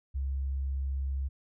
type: tone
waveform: sine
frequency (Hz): 67.7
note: C#2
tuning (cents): -40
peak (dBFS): -29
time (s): 0.14-1.29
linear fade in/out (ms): 20
effects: none